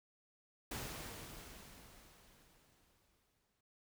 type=noise with exponential decay; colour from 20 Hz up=pink; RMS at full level=-43 dBFS; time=0.71-3.61 s; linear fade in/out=5 ms; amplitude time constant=630 ms; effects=none